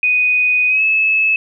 sine tone with pitch glide, 2489 to 2598 Hz, D#7 to E7, 0 to -26 cents, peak -11 dBFS, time 0.03-1.36 s, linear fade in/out 2 ms, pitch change +74 cents, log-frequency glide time 0.68-0.83 s, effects none

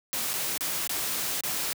white noise with dropouts, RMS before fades -30 dBFS, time 0.13-1.73 s, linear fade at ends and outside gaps 0 ms, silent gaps 0.333-0.338 / 0.577-0.608 / 0.874-0.894 / 1.408-1.436 s, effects high-pass 100 Hz 12 dB/octave

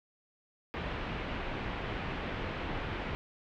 pink low-pass noise, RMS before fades -37 dBFS, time 0.74-3.15 s, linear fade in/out 0 ms, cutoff 3000 Hz, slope 24 dB/octave, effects none

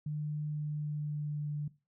sine tone with pitch glide, 150.3 to 147.89 Hz, D3 to D3, +40 to +12 cents, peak -33 dBFS, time 0.06-1.68 s, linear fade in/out 5 ms, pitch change -28 cents, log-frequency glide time 0.5-1.56 s, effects noise-tail reverb RT60 0.3 s tail -19 dB re dry

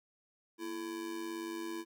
square tone with amplitude modulation, 334.3 Hz, E4, 24 cents sharp, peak -36 dBFS, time 0.58-1.85 s, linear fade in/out 50 ms, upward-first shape sine, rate 98 Hz, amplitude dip 65%, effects 13-bit

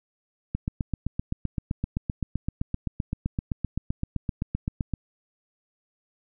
click train, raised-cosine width 5 ms, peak -14 dBFS, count 35, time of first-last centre 0.55-4.937 s, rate 7.75 Hz, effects none

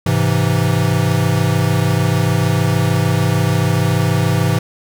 square chord, Ab augmented, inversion none, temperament equal with one note detuned, 104.19 / 130.81 / 164.81 Hz, Ab2 / C3 / E3, +6 / 0 / 0 cents, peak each -18 dBFS, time 0.06-4.59 s, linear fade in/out 5 ms, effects none

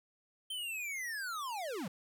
square linear sweep, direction down, 3136 to 149.9 Hz, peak -38 dBFS, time 0.5-1.88 s, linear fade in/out 5 ms, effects none

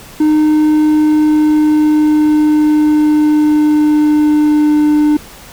triangle tone with pitch glide, 306.4 to 299.7 Hz, D#4 to D4, -27 to +35 cents, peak -5 dBFS, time 0.2-5.17 s, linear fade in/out 5 ms, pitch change -38 cents, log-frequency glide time 0.33-5.05 s, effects pink hiss -35 dBFS RMS until 5.52 s

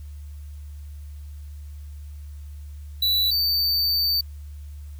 square tone pair in turn, 3951 / 4584 Hz, B7 / D8, 0 / -43 cents, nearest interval minor third, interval 257 cents, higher second, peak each -19 / -20 dBFS, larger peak first, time 3.02-3.31 / 3.31-4.21 s, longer second, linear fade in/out 5 ms, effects added 73 Hz sine -35 dBFS peak until 4.99 s + white hiss -59 dBFS RMS until 4.99 s

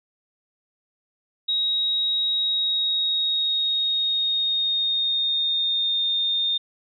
sine tone with pitch glide, 3800 to 3647 Hz, A#7 to A#7, +33 to -39 cents, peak -20 dBFS, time 1.48-6.58 s, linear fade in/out 10 ms, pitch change -72 cents, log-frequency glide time 2.34-6.05 s, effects none

